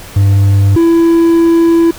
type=tone pair in turn; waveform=triangle; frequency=99.2 / 333.7 Hz; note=G2 / E4; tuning=+21 / +21 cents; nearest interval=octave + major sixth; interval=2100 cents; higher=second; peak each=-3 dBFS; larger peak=neither; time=0.16-0.76 / 0.76-1.91 s; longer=second; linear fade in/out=5 ms; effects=pink hiss -31 dBFS RMS until 1.98 s